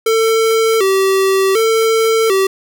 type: tone with vibrato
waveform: square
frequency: 415.4 Hz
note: G#4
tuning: in tune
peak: -11 dBFS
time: 0.06-2.47 s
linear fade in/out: 5 ms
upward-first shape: square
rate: 0.67 Hz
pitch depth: 130 cents each way
effects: none